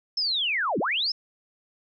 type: linear two-way sweep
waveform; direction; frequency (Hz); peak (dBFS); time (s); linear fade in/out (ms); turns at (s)
sine; down then up; 5340 to 152.5 to 5340; -23; 0.17-1.12; 5; 0.79
effects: none